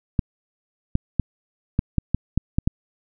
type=clicks; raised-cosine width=5 ms; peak=-6 dBFS; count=9; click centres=0.192 / 0.954 / 1.197 / 1.791 / 1.983 / 2.146 / 2.376 / 2.585 / 2.675 s; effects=none